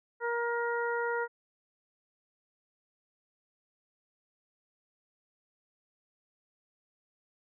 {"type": "harmonic tone", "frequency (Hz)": 471.9, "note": "A#4", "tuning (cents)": 21, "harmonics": [1, 2, 3, 4], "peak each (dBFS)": [-32, -35, -35, -40], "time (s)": [0.2, 1.28], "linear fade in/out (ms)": 50, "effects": []}